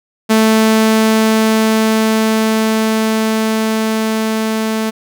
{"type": "tone with level ramp", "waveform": "sawtooth", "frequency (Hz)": 220.1, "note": "A3", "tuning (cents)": 1, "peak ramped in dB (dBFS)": [-4, -11], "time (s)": [0.29, 4.91], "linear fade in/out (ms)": 20, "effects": []}